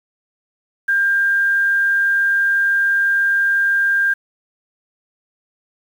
sine tone with quantisation, 1597 Hz, G6, 32 cents sharp, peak -13 dBFS, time 0.88-4.14 s, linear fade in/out 10 ms, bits 7, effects none

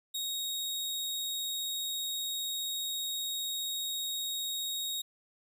sawtooth tone, 3761 Hz, A#7, 15 cents sharp, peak -30 dBFS, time 0.14-5.02 s, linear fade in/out 10 ms, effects none

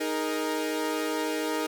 sawtooth chord, D# suspended fourth, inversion none, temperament equal with one note detuned, 311.1 / 415.3 / 468.1 Hz, D#4 / G#4 / A#4, 0 / 0 / +7 cents, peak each -26 / -31 / -28 dBFS, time 0-1.67 s, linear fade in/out 10 ms, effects none

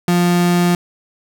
35% pulse tone, 175.5 Hz, F3, 9 cents sharp, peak -10 dBFS, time 0.08-0.75 s, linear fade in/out 2 ms, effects none

